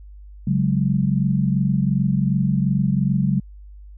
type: chord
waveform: sine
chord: C# suspended fourth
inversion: none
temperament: equal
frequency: 138.59 / 185 / 207.7 Hz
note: C#3 / F#3 / G#3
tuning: 0 / 0 / 0 cents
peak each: -20 / -20 / -23 dBFS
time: 0.47-3.4 s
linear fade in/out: 5 ms
effects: added 50 Hz sine -38 dBFS peak until 3.97 s